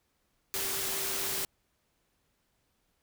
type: tone in noise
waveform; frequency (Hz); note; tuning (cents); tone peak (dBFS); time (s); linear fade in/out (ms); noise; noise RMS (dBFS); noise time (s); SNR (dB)
sine; 389.2; G4; -12; -44; 0.54-1.45; 0; white; -33; 0.54-1.45; -14
effects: pink hiss -75 dBFS RMS until 3.02 s